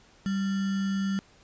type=tone with sample-and-hold; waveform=sine; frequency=195 Hz; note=G3; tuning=9 cents flat; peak=-25 dBFS; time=0.26-1.19 s; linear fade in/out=0 ms; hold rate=1575 Hz; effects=pink hiss -58 dBFS RMS until 1.43 s + resampled to 16000 Hz